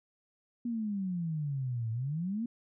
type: exponential two-way sweep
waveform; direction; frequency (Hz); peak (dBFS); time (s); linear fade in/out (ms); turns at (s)
sine; down then up; 242.4 to 110 to 242.4; -31; 0.65-2.46; 5; 1.91
effects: none